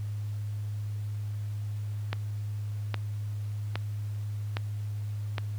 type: click train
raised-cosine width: 0.3 ms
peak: -15 dBFS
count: 5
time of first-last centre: 2.13-5.382 s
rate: 1.23 Hz
effects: added 104 Hz sine -31 dBFS peak until 5.58 s + pink hiss -56 dBFS RMS until 5.58 s